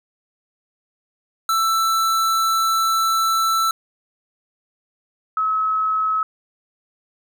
square / sine tone pair in turn, 1328 / 1287.2 Hz, E6 / E6, +12 / -42 cents, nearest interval minor second, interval 54 cents, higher first, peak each -17 dBFS, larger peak neither, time 1.49-3.71 / 5.37-6.23 s, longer first, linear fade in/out 2 ms, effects none

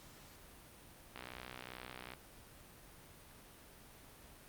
click train, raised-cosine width 0.3 ms, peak -30 dBFS, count 62, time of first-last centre 1.16-2.136 s, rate 62.5 Hz, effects pink hiss -58 dBFS RMS until 4.48 s + Opus 48 kbps

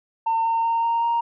sine tone with pitch steps, 906 / 912.8 / 919.7 / 926.6 / 933.6 Hz, A#5 / A#5 / A#5 / A#5 / A#5, -50 / -37 / -24 / -11 / +2 cents, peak -17 dBFS, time 0.26-1.21 s, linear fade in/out 10 ms, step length 190 ms, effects tanh soft clip ceiling -16 dBFS

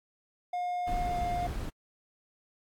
triangle tone with pitch glide, 714 to 706.2 Hz, F5 to F5, +38 to +19 cents, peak -28 dBFS, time 0.53-1.47 s, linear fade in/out 5 ms, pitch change -19 cents, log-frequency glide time 0.99-1.19 s
brown noise, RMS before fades -35 dBFS, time 0.87-1.7 s, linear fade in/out 10 ms
effects AAC 64 kbps

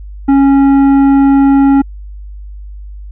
sine tone with tanh clipping, 275.5 Hz, C#4, 11 cents flat, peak -6 dBFS, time 0.28-1.82 s, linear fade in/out 10 ms, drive 10 dB, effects added 50 Hz sine -25 dBFS peak until 3.11 s

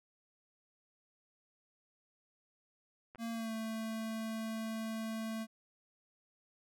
clicks, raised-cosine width 0.5 ms, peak -37 dBFS, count 2, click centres 3.149 / 3.157 s
square tone with pitch glide, 229.7 to 222.3 Hz, A#3 to A3, -25 to +18 cents, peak -38 dBFS, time 3.18-5.47 s, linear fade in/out 50 ms, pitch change -57 cents, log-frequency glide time 3.31-3.53 s
effects none

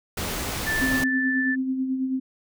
pink noise, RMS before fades -29 dBFS, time 0.17-1.04 s, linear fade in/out 5 ms
sine tone, 1760 Hz, A6, in tune, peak -23 dBFS, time 0.66-1.56 s, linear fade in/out 20 ms
sine tone with tremolo, 261.6 Hz, C4, in tune, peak -21 dBFS, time 0.81-2.2 s, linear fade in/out 10 ms, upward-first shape sine, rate 9.2 Hz, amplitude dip 45%
effects none

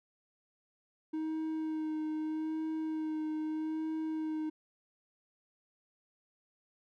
triangle tone with vibrato, 313.3 Hz, D#4, 12 cents sharp, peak -31 dBFS, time 1.13-4.5 s, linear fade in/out 10 ms, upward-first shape sine, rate 0.8 Hz, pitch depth 18 cents each way, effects none

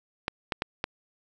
clicks, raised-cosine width 0.3 ms, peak -11 dBFS, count 4, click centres 0.281 / 0.522 / 0.621 / 0.841 s, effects none

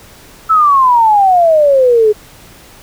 sine exponential sweep, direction down, 1329 to 414.9 Hz, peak -5 dBFS, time 0.49-2.13 s, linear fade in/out 20 ms, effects pink hiss -39 dBFS RMS until 2.82 s

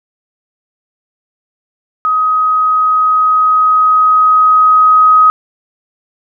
sine tone with level ramp, 1260 Hz, D#6, 21 cents sharp, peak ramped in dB -9 to -3 dBFS, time 2.05-5.3 s, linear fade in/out 0 ms, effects none

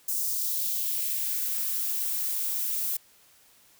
violet noise with high-pass filter sweep, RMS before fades -29 dBFS, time 0.08-2.97 s, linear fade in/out 5 ms, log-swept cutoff 6500 to 260 Hz, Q 1.5, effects white hiss -59 dBFS RMS until 3.79 s

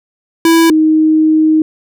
square / sine tone pair in turn, 329.6 / 313.1 Hz, E4 / D#4, 0 / +11 cents, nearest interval minor second, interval 89 cents, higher first, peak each -6 dBFS, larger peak neither, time 0.45-0.7 / 0.7-1.62 s, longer second, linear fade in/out 2 ms, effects none

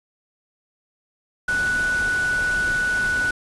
sine tone in noise, 1480 Hz, F#6, in tune, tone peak -19 dBFS, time 1.48-3.31 s, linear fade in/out 5 ms, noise pink, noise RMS -32 dBFS, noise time 1.48-3.31 s, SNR +10 dB, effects resampled to 24000 Hz

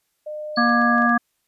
sine tone with pitch glide, 606 to 615.5 Hz, D#5 to D#5, -46 to -19 cents, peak -28 dBFS, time 0.26-1.07 s, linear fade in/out 10 ms, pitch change +27 cents, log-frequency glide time 0.75-0.92 s
sine tone with exponential decay, 4435 Hz, C#8, in tune, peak -26 dBFS, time 0.56-1.12 s, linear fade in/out 5 ms, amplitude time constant 120 ms
harmonic tone, 237.3 Hz, A#3, 31 cents sharp, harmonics 1 / 3 / 5 / 7, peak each -19 / -23 / -20 / -20 dBFS, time 0.57-1.18 s, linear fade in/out 10 ms
clicks, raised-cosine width 0.2 ms, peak -28 dBFS, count 5, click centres 0.694 / 0.817 / 0.982 / 1.021 / 1.094 s
effects white hiss -71 dBFS RMS until 1.47 s + resampled to 32000 Hz

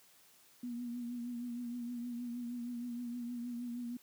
sine tone with vibrato, 240.6 Hz, B3, 45 cents flat, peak -38 dBFS, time 0.63-3.97 s, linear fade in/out 5 ms, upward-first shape triangle, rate 6.4 Hz, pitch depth 47 cents each way, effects white hiss -64 dBFS RMS until 4.02 s + high-pass 100 Hz 12 dB/octave

